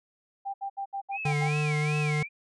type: tone bursts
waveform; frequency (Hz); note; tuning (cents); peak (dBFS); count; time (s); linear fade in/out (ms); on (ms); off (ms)
sine; 790; G5; +13; -30; 7; 0.45-1.494; 20; 90; 69
type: tone with vibrato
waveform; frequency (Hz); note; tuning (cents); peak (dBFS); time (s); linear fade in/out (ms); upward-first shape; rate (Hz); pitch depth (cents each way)
sine; 2349; D7; 0; -32; 1.11-2.29; 50; sine; 2.6; 180
type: tone with pitch glide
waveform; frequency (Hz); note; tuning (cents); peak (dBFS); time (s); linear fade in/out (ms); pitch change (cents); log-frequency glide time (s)
square; 146.83 to 150.26; D3 to D3; 0 to +40; -26; 1.25-2.23; 5; +40; 1.36-1.6
effects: resampled to 22050 Hz